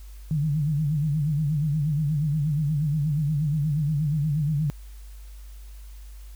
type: tone with vibrato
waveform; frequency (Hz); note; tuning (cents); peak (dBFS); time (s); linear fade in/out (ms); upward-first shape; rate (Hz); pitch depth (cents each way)
sine; 149.9; D3; +36; -21; 0.31-4.7; 0; sine; 8.4; 110
effects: added 50 Hz sine -39 dBFS peak until 6.35 s + white hiss -56 dBFS RMS until 6.35 s

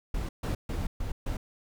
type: noise bursts at uneven times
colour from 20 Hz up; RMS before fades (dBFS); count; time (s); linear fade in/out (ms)
brown; -31; 5; 0.14-0.29 / 0.43-0.55 / 0.69-0.87 / 1-1.12 / 1.26-1.37; 5
effects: none

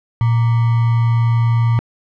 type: tone with sample-and-hold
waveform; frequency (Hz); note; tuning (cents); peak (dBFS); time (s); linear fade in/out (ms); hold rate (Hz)
sine; 116.3; A#2; -4; -11; 0.21-1.79; 0; 1050
effects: low-pass 2000 Hz 12 dB/octave

